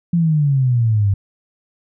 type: exponential sweep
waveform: sine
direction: down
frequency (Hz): 174.61 to 96.7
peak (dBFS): -12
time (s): 0.13-1.14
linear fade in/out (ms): 5
effects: none